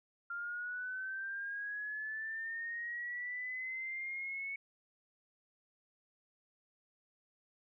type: linear sweep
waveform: sine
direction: up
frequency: 1389 to 2217 Hz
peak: -38 dBFS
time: 0.3-4.56 s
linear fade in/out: 5 ms
effects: none